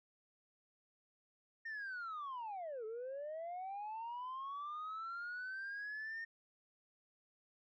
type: linear two-way sweep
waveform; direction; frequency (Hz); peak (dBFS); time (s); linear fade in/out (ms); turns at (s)
sine; down then up; 1838 to 426.5 to 1838; -40; 1.65-6.25; 10; 2.85
effects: tanh soft clip ceiling -40 dBFS